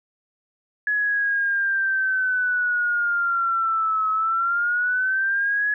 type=linear two-way sweep; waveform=sine; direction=down then up; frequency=1693 to 1283 to 1693 Hz; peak=-19 dBFS; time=0.87-5.74 s; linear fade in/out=2 ms; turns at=4.1 s; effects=none